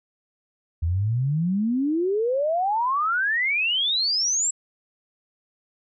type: exponential sweep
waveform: sine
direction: up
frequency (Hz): 78.9 to 7770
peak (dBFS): -20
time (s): 0.82-4.51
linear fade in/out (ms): 10
effects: none